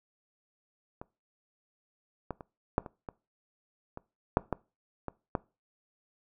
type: clicks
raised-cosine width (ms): 1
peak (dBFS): -27 / -20 / -29 / -10 / -27 / -24 / -26 / -7 / -15 / -21 / -14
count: 11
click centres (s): 1.015 / 2.307 / 2.408 / 2.781 / 2.862 / 3.088 / 3.974 / 4.371 / 4.527 / 5.083 / 5.352
effects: noise-tail reverb RT60 0.3 s tail -22 dB re dry